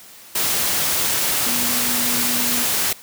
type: tone in noise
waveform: sine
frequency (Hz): 242.9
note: B3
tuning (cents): -29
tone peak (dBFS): -28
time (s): 1.46-2.64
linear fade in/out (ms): 5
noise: white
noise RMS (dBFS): -20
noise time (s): 0.35-2.93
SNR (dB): -11
effects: white hiss -43 dBFS RMS until 3.02 s + high-pass 60 Hz 12 dB/octave